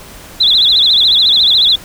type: tone with vibrato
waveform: sine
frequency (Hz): 3700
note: A#7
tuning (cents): -14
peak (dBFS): -6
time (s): 0.4-1.76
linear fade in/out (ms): 10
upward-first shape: sine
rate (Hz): 14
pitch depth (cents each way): 180
effects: pink hiss -34 dBFS RMS until 1.84 s